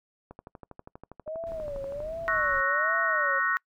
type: click train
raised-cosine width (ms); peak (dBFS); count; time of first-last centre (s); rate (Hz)
1; -29; 22; 0.31-2.004; 12.4
type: tone with vibrato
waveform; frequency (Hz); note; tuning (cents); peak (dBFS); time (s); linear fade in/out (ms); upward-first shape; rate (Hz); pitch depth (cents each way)
sine; 605; D#5; -49; -32; 1.26-3.4; 20; sine; 1.3; 170
type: noise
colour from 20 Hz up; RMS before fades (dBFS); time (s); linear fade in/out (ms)
brown; -45; 1.46-2.61; 10
type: chord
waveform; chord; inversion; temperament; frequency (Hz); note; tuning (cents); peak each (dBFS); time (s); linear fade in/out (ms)
sine; F# dominant seventh; second; equal; 1108.7 / 1318.5 / 1480 / 1864.7; C#6 / E6 / F#6 / A#6; 0 / 0 / 0 / 0; -30 / -31 / -28 / -28; 2.28-3.57; 0
effects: noise-tail reverb RT60 0.1 s tail -26 dB re dry